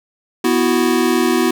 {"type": "chord", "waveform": "square", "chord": "B suspended fourth", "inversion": "none", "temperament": "equal", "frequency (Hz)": [246.9, 329.6, 370], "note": ["B3", "E4", "F#4"], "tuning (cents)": [0, 0, 0], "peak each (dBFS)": -18, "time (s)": [0.44, 1.51], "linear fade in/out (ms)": 5, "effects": []}